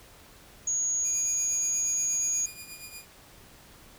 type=tone; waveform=sine; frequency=6670 Hz; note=G#8; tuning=7 cents sharp; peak=-25 dBFS; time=0.67-2.46 s; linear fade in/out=5 ms
type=tone with tremolo; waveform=10% pulse; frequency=2436 Hz; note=D#7; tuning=37 cents flat; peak=-30 dBFS; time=1.03-3.06 s; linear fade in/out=50 ms; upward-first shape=triangle; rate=8.4 Hz; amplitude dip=70%
effects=pink hiss -53 dBFS RMS until 3.98 s